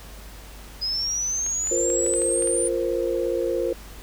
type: linear sweep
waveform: sine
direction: up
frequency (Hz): 4978 to 9320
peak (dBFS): -23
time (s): 0.81-2.69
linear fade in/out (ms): 20
type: clicks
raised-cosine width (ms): 0.3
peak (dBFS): -22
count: 8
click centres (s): 1.464 / 1.672 / 1.902 / 2.064 / 2.137 / 2.219 / 2.423 / 2.474
type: chord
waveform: sine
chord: F suspended fourth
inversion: none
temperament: equal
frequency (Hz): 349.2 / 466.2 / 523.3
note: F4 / Bb4 / C5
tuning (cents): 0 / 0 / 0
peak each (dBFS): -26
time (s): 1.71-3.73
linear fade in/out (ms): 5
effects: added 50 Hz sine -41 dBFS peak until 4.02 s + pink hiss -45 dBFS RMS until 4.02 s